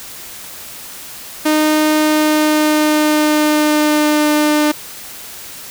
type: tone with pitch glide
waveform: sawtooth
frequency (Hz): 307.2 to 300.5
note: D#4 to D4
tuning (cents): -22 to +40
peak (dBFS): -7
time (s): 1.45-4.72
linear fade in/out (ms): 10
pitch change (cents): -38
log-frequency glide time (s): 1.93-4.22
effects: white hiss -32 dBFS RMS until 5.7 s